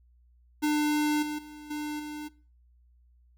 square tone with level steps, 299.8 Hz, D4, 36 cents sharp, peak -24 / -31 / -43 / -32 / -36 dBFS, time 0.62-2.29 s, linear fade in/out 20 ms, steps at 1.22 / 1.38 / 1.7 / 1.99 s, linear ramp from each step 10 ms, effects noise-tail reverb RT60 0.4 s tail -21 dB re dry + added 60 Hz sine -58 dBFS peak until 3.37 s

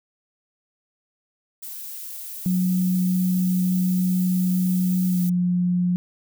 violet noise, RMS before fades -35 dBFS, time 1.62-5.3 s, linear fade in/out 10 ms
sine tone with pitch glide, 182.8 to 178.32 Hz, F#3 to F3, -21 to +36 cents, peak -18 dBFS, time 2.46-5.96 s, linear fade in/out 0 ms, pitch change -43 cents, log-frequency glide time 5.09-5.21 s
effects none

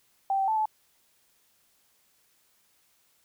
sine tone with pitch steps, 781 / 775 / 877 / 865 Hz, G5 / G5 / A5 / A5, -7 / -20 / -6 / -30 cents, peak -23 dBFS, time 0.3-0.656 s, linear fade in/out 2 ms, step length 89 ms, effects white hiss -67 dBFS RMS until 3.24 s

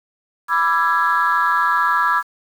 sine chord, E dominant seventh, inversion second, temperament equal with one note detuned, 987.8 / 1174.7 / 1342.3 / 1661.2 Hz, B5 / D6 / E6 / G#6, 0 / 0 / +31 / 0 cents, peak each -19 dBFS, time 0.48-2.23 s, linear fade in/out 50 ms, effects tanh soft clip ceiling -7 dBFS + 7-bit

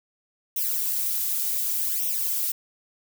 violet noise with flanger, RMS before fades -26 dBFS, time 0.56-2.52 s, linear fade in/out 5 ms, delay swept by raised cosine 0.33 to 4.53 ms, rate 0.67 Hz, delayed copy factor +0.9, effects none

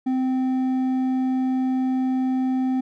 sine tone with hard clipping, 258.9 Hz, C4, 18 cents flat, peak -21 dBFS, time 0.06-2.81 s, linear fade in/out 10 ms, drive 5 dB, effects none

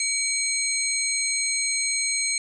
sine tone cluster, 2269 / 4168 / 6540 / 8250 Hz, C#7 / C8 / G#8 / C9, +40 / -7 / -28 / -25 cents, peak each -28 dBFS, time 0-2.38 s, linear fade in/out 2 ms, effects none

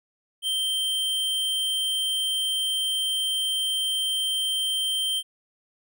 square tone, 3136 Hz, G7, in tune, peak -24 dBFS, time 0.42-5.23 s, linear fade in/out 50 ms, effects none

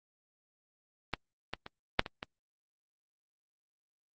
clicks, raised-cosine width 0.3 ms, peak -14 / -18 / -26 / -6 / -22 / -21 dBFS, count 6, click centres 1.137 / 1.536 / 1.664 / 1.994 / 2.062 / 2.229 s, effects Opus 24 kbps

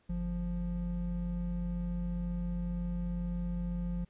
triangle tone pair together, 48.97 / 174.61 Hz, G1 / F3, -1 / 0 cents, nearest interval octave + minor seventh, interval 2201 cents, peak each -34 / -32 dBFS, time 0.09-4.05 s, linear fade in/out 10 ms, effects pink hiss -71 dBFS RMS until 4.09 s + resampled to 8000 Hz

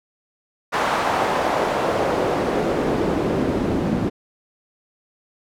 pink noise with band-pass filter sweep, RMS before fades -21 dBFS, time 0.72-4.1 s, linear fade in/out 20 ms, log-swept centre 1000 to 230 Hz, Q 1.2, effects none

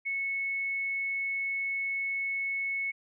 sine tone, 2202 Hz, C#7, 12 cents flat, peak -29 dBFS, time 0.05-2.92 s, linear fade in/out 20 ms, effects none

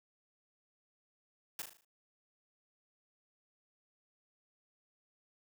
white noise with echo, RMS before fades -40 dBFS, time 1.59-1.62 s, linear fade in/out 2 ms, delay 38 ms, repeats 6, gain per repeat -6 dB, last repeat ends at 1.848 s, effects none

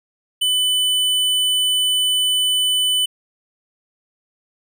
square tone, 3000 Hz, F#7, 23 cents sharp, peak -16 dBFS, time 0.41-3.06 s, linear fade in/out 10 ms, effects none

